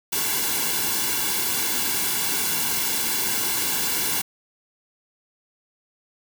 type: noise with comb filter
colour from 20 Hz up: white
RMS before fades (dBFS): -24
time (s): 0.12-4.22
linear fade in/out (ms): 10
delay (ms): 1.6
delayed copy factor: -0.75
effects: none